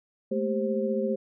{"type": "tone cluster", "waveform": "sine", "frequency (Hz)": [215.3, 230.2, 393, 528], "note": ["A3", "A#3", "G4", "C5"], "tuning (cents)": [-37, -22, 4, 16], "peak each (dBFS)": [-29, -35, -30, -29], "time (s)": [0.31, 1.16], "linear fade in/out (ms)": 10, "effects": []}